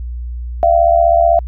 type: tone with amplitude modulation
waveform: sine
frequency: 679 Hz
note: F5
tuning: 49 cents flat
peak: -4 dBFS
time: 0.63-1.39 s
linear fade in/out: 0 ms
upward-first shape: sine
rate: 75.9 Hz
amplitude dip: 80%
effects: added 60 Hz sine -21 dBFS peak until 1.47 s